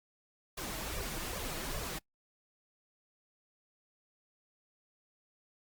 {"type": "noise with flanger", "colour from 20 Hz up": "pink", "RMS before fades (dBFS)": -39, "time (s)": [0.57, 1.99], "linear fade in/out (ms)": 10, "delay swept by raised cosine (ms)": [1.7, 6.4], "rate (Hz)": 2.5, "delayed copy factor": 0.75, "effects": ["noise-tail reverb RT60 0.1 s tail -25 dB re dry", "Opus 48 kbps"]}